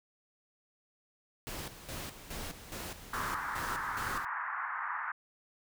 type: noise with tremolo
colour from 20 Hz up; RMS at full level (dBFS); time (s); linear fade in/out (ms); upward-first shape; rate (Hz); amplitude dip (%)
pink; -41; 1.47-4.25; 0; square; 2.4; 65
type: band-pass noise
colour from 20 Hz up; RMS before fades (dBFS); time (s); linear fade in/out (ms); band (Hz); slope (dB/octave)
pink; -37; 3.13-5.12; 5; 920 to 1800; 48
effects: none